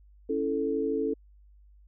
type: chord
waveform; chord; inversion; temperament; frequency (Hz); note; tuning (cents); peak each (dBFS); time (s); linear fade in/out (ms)
sine; A major; first; equal; 277.2 / 329.6 / 440; C#4 / E4 / A4; 0 / 0 / 0; -31 / -33 / -28; 0.29-1.14; 10
effects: added 50 Hz sine -53 dBFS peak until 1.87 s